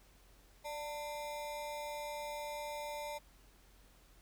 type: ring-modulated tone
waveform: square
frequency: 744 Hz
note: F#5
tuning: 9 cents sharp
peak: -38 dBFS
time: 0.64-3.19 s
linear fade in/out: 20 ms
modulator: 155 Hz
effects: added 45 Hz sine -63 dBFS peak until 4.21 s + pink hiss -66 dBFS RMS until 4.21 s